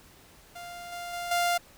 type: tone with level steps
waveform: sawtooth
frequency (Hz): 698.5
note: F5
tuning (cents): 0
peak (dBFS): -36 / -32 / -29 / -20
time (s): 0.55-1.58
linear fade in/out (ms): 10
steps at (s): 0.92 / 1.13 / 1.31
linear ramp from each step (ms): 5
effects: pink hiss -55 dBFS RMS until 1.77 s